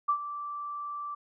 sine tone with ADSR envelope, 1168 Hz, D6, 10 cents flat, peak -21 dBFS, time 0.08-1.15 s, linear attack 13 ms, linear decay 81 ms, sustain -13 dB, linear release 9 ms, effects none

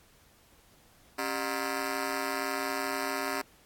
10% pulse ring-modulated tone, 334.5 Hz, E4, 25 cents sharp, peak -19 dBFS, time 1.18-3.42 s, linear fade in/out 10 ms, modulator 60.6 Hz, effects pink hiss -61 dBFS RMS until 3.65 s + AAC 64 kbps

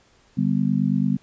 sine chord, G major, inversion second, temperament just, 147 / 196 / 245 Hz, D3 / G3 / B3, +2 / 0 / -14 cents, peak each -24 / -21 / -23 dBFS, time 0.37-1.17 s, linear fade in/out 10 ms, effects pink hiss -58 dBFS RMS until 1.22 s + resampled to 16000 Hz

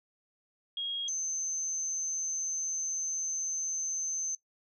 sine tone pair in turn, 3276 / 6218 Hz, G#7 / G8, -24 / -15 cents, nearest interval major seventh, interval 1109 cents, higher second, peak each -32 / -31 dBFS, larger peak second, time 0.77-1.08 / 1.08-4.35 s, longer second, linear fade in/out 2 ms, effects noise-tail reverb RT60 0.1 s tail -17 dB re dry

